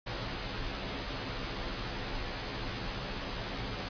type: noise with comb filter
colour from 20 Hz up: pink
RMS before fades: -37 dBFS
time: 0.06-3.89 s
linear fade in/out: 10 ms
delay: 13 ms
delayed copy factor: -0.8
effects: resampled to 11025 Hz